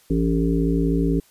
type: harmonic tone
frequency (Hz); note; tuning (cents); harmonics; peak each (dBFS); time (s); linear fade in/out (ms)
56; A1; +31; 1 / 3 / 5 / 7 / 8; -23 / -22 / -22 / -27 / -30; 0.1-1.2; 5
effects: white hiss -56 dBFS RMS until 1.3 s + resampled to 32000 Hz